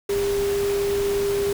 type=tone in noise; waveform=sine; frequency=401.5 Hz; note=G4; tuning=41 cents sharp; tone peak=-20 dBFS; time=0.09-1.53 s; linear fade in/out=5 ms; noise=pink; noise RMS=-32 dBFS; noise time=0.09-1.53 s; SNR=+9 dB; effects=none